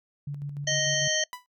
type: tone with tremolo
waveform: sine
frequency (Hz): 143.3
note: D3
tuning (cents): -42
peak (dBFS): -30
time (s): 0.27-1.08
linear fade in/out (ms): 5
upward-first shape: square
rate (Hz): 6.7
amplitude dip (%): 40
type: harmonic tone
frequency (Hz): 622.3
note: D#5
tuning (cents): 0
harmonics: 1 / 3 / 5 / 7 / 9 / 10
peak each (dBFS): -31 / -30 / -29 / -35 / -35 / -29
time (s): 0.67-1.24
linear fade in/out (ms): 5
type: tone with exponential decay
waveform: sawtooth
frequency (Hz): 991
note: B5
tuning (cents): +6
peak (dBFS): -29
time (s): 1.33-1.46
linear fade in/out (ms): 0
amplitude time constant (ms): 28
effects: noise-tail reverb RT60 0.1 s tail -21 dB re dry